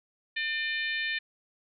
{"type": "harmonic tone", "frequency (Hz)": 600, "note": "D5", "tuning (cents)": 37, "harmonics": [3, 4, 5, 6, 7], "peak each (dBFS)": [-31, -34, -39, -38, -42], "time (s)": [0.36, 1.19], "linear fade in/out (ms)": 10, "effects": []}